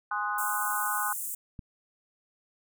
sine chord, Ab dominant seventh, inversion none, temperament equal, 830.6 / 1046.5 / 1244.5 / 1480 Hz, Ab5 / C6 / Eb6 / Gb6, 0 / 0 / 0 / 0 cents, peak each -34 / -34 / -33 / -33 dBFS, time 0.11-1.13 s, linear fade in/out 5 ms
pink high-pass noise, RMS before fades -35 dBFS, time 0.38-1.35 s, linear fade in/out 5 ms, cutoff 7500 Hz, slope 48 dB/octave
click, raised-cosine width 5 ms, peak -28 dBFS, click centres 1.592 s
effects none

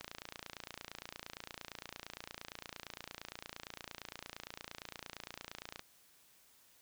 click train, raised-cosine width 0.2 ms, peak -26 dBFS, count 167, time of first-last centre 0.01-5.794 s, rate 28.7 Hz, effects white hiss -66 dBFS RMS until 6.81 s

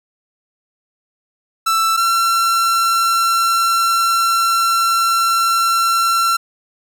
45% pulse tone pair in turn, 1328 / 1355.1 Hz, E6 / E6, +12 / +47 cents, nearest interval unison, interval 35 cents, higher second, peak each -13 dBFS, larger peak neither, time 1.66-1.97 / 1.97-6.37 s, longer second, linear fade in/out 10 ms, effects none

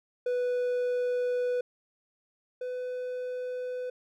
triangle tone pair in turn, 493.9 / 500.8 Hz, B4 / B4, 0 / +24 cents, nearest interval unison, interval 24 cents, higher second, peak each -24 / -30 dBFS, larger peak first, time 0.26-1.61 / 2.61-3.9 s, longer first, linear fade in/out 5 ms, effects none

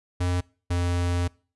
square tone pair in turn, 89.2 / 87.87 Hz, F2 / F2, +37 / +11 cents, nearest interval unison, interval 26 cents, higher first, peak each -23 dBFS, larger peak neither, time 0.2-0.41 / 0.7-1.28 s, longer second, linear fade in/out 10 ms, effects noise-tail reverb RT60 0.4 s tail -24 dB re dry + resampled to 24000 Hz

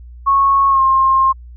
sine tone with pitch glide, 1100 to 1064.4 Hz, C#6 to C6, -14 to +29 cents, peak -9 dBFS, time 0.26-1.33 s, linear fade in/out 20 ms, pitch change -57 cents, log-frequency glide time 0.69-0.81 s, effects added 60 Hz sine -33 dBFS peak until 1.56 s

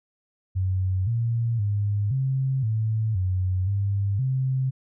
sine tone with pitch steps, 93.6 / 116.2 / 102.5 / 133.1 / 110 / 92.6 / 99.7 / 131.3 Hz, F#2 / A#2 / G#2 / C3 / A2 / F#2 / G2 / C3, +20 / -5 / -22 / +30 / 0 / +2 / +30 / +6 cents, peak -21 dBFS, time 0.55-4.71 s, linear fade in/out 20 ms, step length 520 ms, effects none

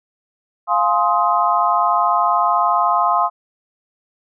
sine chord, F minor seventh, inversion none, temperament just, 698.5 / 838.1 / 1047.7 / 1257.2 Hz, F5 / Ab5 / C6 / Eb6, 0 / +16 / +2 / +18 cents, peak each -19 / -21 / -17 / -19 dBFS, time 0.67-3.3 s, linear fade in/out 50 ms, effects none

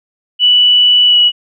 sine tone with pitch glide, 2960 to 2931 Hz, F#7 to F#7, 0 to -17 cents, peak -5 dBFS, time 0.39-1.32 s, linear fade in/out 50 ms, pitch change -17 cents, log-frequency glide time 1.06-1.17 s, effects none

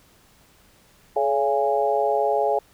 sine tone cluster, 424.9 / 563 / 682 / 825 Hz, G#4 / C#5 / F5 / G#5, +40 / +27 / -41 / -12 cents, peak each -24 dBFS, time 1.16-2.59 s, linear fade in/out 5 ms, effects pink hiss -56 dBFS RMS until 2.73 s

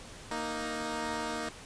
10% pulse tone pair together, 233.1 / 311.2 Hz, A#3 / D#4, 0 / 0 cents, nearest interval perfect fourth, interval 500 cents, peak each -28 dBFS, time 0.31-1.49 s, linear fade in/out 2 ms, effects pink hiss -48 dBFS RMS until 1.65 s + resampled to 22050 Hz

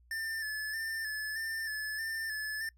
square tone with vibrato, 1759 Hz, A6, 1 cent flat, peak -35 dBFS, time 0.11-2.69 s, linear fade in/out 2 ms, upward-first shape square, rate 1.6 Hz, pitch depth 33 cents each way, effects noise-tail reverb RT60 0.1 s tail -26 dB re dry + added 60 Hz sine -60 dBFS peak until 2.77 s

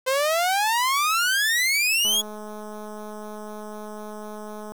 sawtooth exponential sweep, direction up, 510 to 3394 Hz, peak -16 dBFS, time 0.06-2.22 s, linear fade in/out 20 ms
click train, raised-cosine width 1 ms, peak -25 dBFS, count 567, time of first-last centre 2.05-4.72 s, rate 212 Hz
effects 7-bit

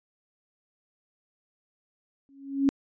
sine tone with exponential growth, 275.4 Hz, C#4, 11 cents flat, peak -16 dBFS, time 2.29-2.69 s, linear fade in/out 0 ms, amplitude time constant 86 ms, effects resampled to 16000 Hz

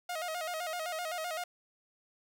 sawtooth tone with vibrato, 672 Hz, E5, 33 cents sharp, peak -31 dBFS, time 0.09-1.44 s, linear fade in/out 5 ms, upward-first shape square, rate 7.8 Hz, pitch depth 100 cents each way, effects none

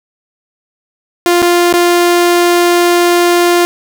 sawtooth tone with dropouts, 349.2 Hz, F4, in tune, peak -3 dBFS, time 1.26-3.65 s, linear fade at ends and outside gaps 0 ms, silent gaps 1.419-1.425 / 1.727-1.738 s, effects none

